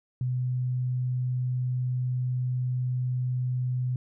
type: tone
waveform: sine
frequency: 126 Hz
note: B2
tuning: 35 cents sharp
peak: -25 dBFS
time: 0.21-3.96 s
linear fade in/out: 2 ms
effects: none